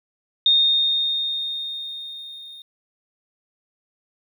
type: tone with level ramp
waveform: sine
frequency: 3678 Hz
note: A#7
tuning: 24 cents flat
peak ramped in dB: -12 to -38 dBFS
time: 0.46-2.62 s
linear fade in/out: 2 ms
effects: 9-bit